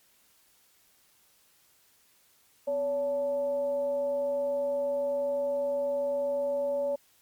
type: tone with frequency modulation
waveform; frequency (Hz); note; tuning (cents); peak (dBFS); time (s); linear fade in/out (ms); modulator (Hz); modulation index
sine; 566; C#5; +36; -26; 2.67-6.96; 10; 311; 0.28
effects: white hiss -64 dBFS RMS until 7.21 s + MP3 96 kbps